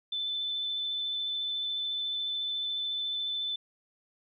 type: tone with vibrato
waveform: sine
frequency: 3520 Hz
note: A7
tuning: in tune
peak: -30 dBFS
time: 0.12-3.56 s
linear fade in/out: 5 ms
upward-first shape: sine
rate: 14 Hz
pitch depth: 11 cents each way
effects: none